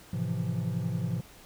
triangle chord, F major seventh, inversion first, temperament just, 109.13 / 130.96 / 163.7 / 174.61 Hz, A2 / C3 / E3 / F3, -14 / +2 / -12 / 0 cents, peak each -32 dBFS, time 0.13-1.21 s, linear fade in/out 5 ms, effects pink hiss -53 dBFS RMS until 1.45 s

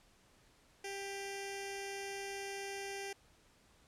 10% pulse tone with notch filter, 395.1 Hz, G4, 14 cents sharp, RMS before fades -43 dBFS, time 0.84-3.13 s, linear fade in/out 5 ms, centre 1200 Hz, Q 0.99, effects pink hiss -67 dBFS RMS until 3.87 s + low-pass 10000 Hz 12 dB/octave

